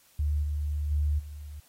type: tone with level steps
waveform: sine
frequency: 74.1 Hz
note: D2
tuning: 16 cents sharp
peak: -24 / -27 / -23 / -38 dBFS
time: 0.19-1.6 s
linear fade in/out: 5 ms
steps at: 0.42 / 0.9 / 1.18 s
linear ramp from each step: 20 ms
effects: white hiss -61 dBFS RMS until 1.68 s + AAC 48 kbps

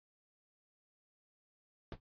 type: noise with exponential decay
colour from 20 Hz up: brown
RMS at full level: -35 dBFS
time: 1.92-2 s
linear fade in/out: 2 ms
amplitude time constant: 16 ms
effects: resampled to 11025 Hz

